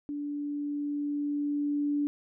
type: tone with level ramp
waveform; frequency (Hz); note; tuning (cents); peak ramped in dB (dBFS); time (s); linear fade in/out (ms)
sine; 290.5; D4; -19; -32 to -25; 0.09-2.07; 0
effects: none